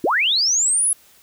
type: linear sweep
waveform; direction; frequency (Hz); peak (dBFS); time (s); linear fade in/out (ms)
sine; up; 246.9 to 10920; -15; 0.04-0.93; 2
effects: white hiss -52 dBFS RMS until 1.22 s